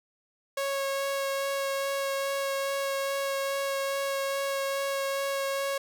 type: tone with vibrato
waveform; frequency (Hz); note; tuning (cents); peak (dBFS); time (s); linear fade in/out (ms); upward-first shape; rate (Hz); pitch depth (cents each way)
sawtooth; 550; C#5; -14; -24; 0.57-5.78; 5; sine; 2.4; 9
effects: none